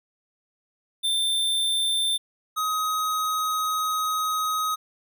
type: tone pair in turn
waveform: square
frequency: 3568 / 1261.5 Hz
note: A7 / D#6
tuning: +23 / +23 cents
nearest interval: octave + tritone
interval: 1800 cents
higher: first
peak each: -22 / -24 dBFS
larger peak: first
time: 1.03-2.18 / 2.56-4.76 s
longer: second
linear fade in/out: 20 ms
effects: none